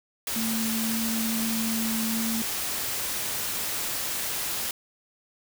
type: tone in noise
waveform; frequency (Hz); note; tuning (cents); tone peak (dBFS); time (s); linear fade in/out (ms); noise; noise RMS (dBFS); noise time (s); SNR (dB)
sine; 224.8; A3; +37; -27; 0.36-2.42; 2; white; -30; 0.27-4.71; 0
effects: none